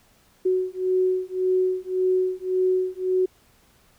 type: beating tone pair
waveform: sine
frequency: 369.8 / 371.6 Hz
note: F#4 / F#4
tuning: -1 / +7 cents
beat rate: 1.8 Hz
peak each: -23 dBFS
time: 0.45-3.26 s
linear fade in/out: 10 ms
effects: pink hiss -59 dBFS RMS until 3.98 s